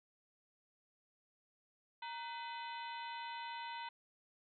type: harmonic tone with a mistuned harmonic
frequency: 504 Hz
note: B4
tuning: 35 cents sharp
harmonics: 2 / 3 / 4 / 5 / 6 / 7 / 8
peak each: -44 / -53 / -53 / -55 / -56 / -56 / -57 dBFS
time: 2.02-3.89 s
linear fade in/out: 5 ms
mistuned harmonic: 2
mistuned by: -130 cents
effects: none